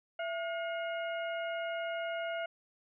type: harmonic tone with a mistuned harmonic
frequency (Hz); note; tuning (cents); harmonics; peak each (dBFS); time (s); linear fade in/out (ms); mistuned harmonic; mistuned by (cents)
716; F5; +43; 1 / 2 / 3 / 4; -35 / -41 / -45 / -47; 0.19-2.46; 5; 1; -120
effects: none